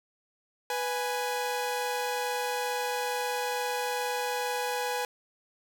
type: tone pair together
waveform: sawtooth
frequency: 493.9 / 830.6 Hz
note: B4 / G#5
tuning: 0 / 0 cents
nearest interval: major sixth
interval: 900 cents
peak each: -28 dBFS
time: 0.7-5.05 s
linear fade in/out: 2 ms
effects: none